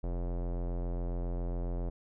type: tone with low-pass filter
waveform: square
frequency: 43.65 Hz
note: F1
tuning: in tune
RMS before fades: -34 dBFS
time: 0.03-1.9 s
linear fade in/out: 10 ms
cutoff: 600 Hz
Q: 1.6
effects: none